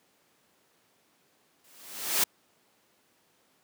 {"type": "noise with exponential growth", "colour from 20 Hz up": "white", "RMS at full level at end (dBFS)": -22, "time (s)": [1.64, 2.24], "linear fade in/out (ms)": 5, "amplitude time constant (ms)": 130, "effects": ["pink hiss -67 dBFS RMS until 3.63 s", "high-pass 200 Hz 12 dB/octave"]}